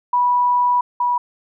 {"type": "tone pair in turn", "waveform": "sine", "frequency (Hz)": [980, 974.6], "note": ["B5", "B5"], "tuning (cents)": [-14, -23], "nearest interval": "unison", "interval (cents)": 9, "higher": "first", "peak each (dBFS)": [-13, -15], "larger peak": "first", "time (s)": [[0.13, 0.81], [1, 1.18]], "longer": "first", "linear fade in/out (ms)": 5, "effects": []}